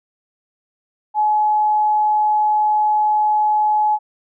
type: tone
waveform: sine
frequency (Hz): 849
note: G#5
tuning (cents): +38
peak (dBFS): -13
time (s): 1.14-3.99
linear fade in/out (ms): 50
effects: none